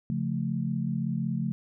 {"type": "chord", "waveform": "sine", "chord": "Db augmented", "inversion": "none", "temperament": "equal", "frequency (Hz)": [138.59, 174.61, 220], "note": ["Db3", "F3", "A3"], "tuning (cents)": [0, 0, 0], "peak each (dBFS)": -31, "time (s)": [0.1, 1.52], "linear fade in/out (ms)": 0, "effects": []}